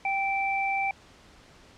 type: tone pair together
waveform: sine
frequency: 785 / 2336 Hz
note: G5 / D7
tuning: +2 / -10 cents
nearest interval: octave + perfect fifth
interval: 1888 cents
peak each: -27 / -28 dBFS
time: 0.05-0.91 s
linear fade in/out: 2 ms
effects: pink hiss -54 dBFS RMS until 1.77 s + low-pass 6000 Hz 12 dB/octave